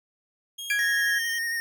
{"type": "tone with pitch glide", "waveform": "sawtooth", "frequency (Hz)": [3259, 3141], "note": ["G#7", "G7"], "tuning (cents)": [-33, 3], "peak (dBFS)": -31, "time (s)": [0.58, 1.39], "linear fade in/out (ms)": 10, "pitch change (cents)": -64, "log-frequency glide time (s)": [0.86, 1.26]}
{"type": "tone with exponential decay", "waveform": "40% pulse", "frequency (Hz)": 2371, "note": "D7", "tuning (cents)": 16, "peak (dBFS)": -22, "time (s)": [0.7, 0.9], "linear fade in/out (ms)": 1, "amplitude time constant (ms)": 43}
{"type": "tone", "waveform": "sine", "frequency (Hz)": 1661.2, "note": "G#6", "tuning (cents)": 0, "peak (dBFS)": -23, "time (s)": [0.7, 1.19], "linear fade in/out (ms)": 10}
{"type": "tone with vibrato", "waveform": "square", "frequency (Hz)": 1851, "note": "A#6", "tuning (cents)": -13, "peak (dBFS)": -27, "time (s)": [0.79, 1.6], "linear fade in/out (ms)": 0, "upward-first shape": "square", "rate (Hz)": 11, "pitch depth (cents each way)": 18}
{"effects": []}